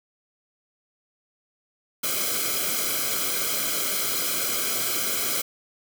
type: noise with comb filter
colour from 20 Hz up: white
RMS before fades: -26 dBFS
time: 2.03-5.42 s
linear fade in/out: 10 ms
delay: 1.1 ms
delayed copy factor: -0.95
effects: none